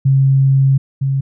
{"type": "tone pair in turn", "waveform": "sine", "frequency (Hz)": [135.4, 135.98], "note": ["C#3", "C#3"], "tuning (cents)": [-40, -33], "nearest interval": "unison", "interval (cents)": 7, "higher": "second", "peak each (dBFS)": [-8, -13], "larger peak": "first", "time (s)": [[0.05, 0.78], [1.01, 1.21]], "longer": "first", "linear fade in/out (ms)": 10, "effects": []}